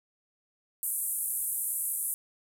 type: band-pass noise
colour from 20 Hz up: white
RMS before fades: -32 dBFS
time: 0.83-2.14 s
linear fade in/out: 0 ms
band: 8800 to 13000 Hz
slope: 48 dB/octave
effects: none